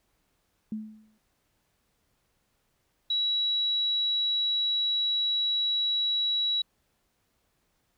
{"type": "tone with exponential decay", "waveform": "sine", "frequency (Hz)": 216.3, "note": "A3", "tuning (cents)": -29, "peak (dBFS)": -28, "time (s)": [0.72, 1.18], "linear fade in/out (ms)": 2, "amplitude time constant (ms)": 100}
{"type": "tone", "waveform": "sine", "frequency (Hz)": 3900, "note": "B7", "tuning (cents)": -23, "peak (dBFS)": -24, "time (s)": [3.1, 6.62], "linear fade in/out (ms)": 5}
{"effects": ["pink hiss -73 dBFS RMS until 7.97 s"]}